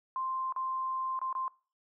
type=tone with dropouts; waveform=sine; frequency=1046.5 Hz; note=C6; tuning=in tune; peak=-31 dBFS; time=0.16-1.48 s; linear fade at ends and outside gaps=1 ms; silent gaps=0.524-0.562 / 1.191-1.215 / 1.328-1.351 s; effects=noise-tail reverb RT60 0.4 s tail -23 dB re dry